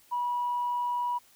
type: tone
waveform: sine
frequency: 972 Hz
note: B5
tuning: 28 cents flat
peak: -26 dBFS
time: 0.11-1.19 s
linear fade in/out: 20 ms
effects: tanh soft clip ceiling -22 dBFS + white hiss -60 dBFS RMS until 1.35 s

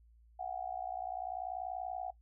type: tone with amplitude modulation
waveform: sine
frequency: 740 Hz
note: F#5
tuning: in tune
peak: -33 dBFS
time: 0.39-2.11 s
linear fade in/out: 10 ms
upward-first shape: sine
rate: 60.4 Hz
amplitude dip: 90%
effects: noise-tail reverb RT60 0.1 s tail -18 dB re dry + added 57 Hz sine -60 dBFS peak until 2.21 s

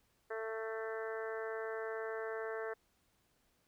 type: harmonic tone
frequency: 222.2 Hz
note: A3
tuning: 17 cents sharp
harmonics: 2 / 3 / 4 / 5 / 6 / 7 / 8 / 9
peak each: -40 / -46 / -52 / -51 / -50 / -49 / -49 / -57 dBFS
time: 0.3-2.74 s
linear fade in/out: 10 ms
effects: pink hiss -75 dBFS RMS until 3.67 s

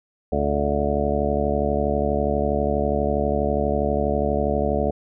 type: harmonic tone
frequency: 72.3 Hz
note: D2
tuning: 27 cents flat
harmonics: 1 / 2 / 3 / 4 / 5 / 6 / 8 / 9 / 10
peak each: -26 / -31 / -27 / -31 / -32 / -26 / -26 / -28 / -29 dBFS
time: 0.32-4.91 s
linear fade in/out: 5 ms
effects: none

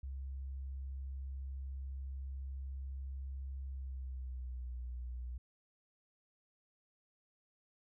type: tone with pitch glide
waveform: sine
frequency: 67 to 61.44 Hz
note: C2 to B1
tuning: +42 to -8 cents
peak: -40 dBFS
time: 0.03-5.38 s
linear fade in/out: 5 ms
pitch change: -150 cents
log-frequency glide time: 3.66-4.74 s
effects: none

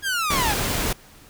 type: linear sweep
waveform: sawtooth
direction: down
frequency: 1661.2 to 749 Hz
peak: -18 dBFS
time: 0.02-0.56 s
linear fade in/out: 50 ms
type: noise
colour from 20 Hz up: pink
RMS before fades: -24 dBFS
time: 0.3-0.93 s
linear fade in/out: 5 ms
effects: pink hiss -49 dBFS RMS until 1.29 s

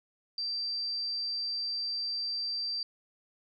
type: tone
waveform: sine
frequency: 4690 Hz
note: D8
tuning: 3 cents flat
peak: -31 dBFS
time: 0.38-2.83 s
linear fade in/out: 2 ms
effects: none

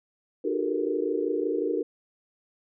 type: tone cluster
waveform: sine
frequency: 304.2 / 362.6 / 394.9 / 448.2 / 473.5 Hz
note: D#4 / F#4 / G4 / A4 / A#4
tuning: -39 / -35 / +13 / +32 / +27 cents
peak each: -31 dBFS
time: 0.44-1.83 s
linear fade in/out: 10 ms
effects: none

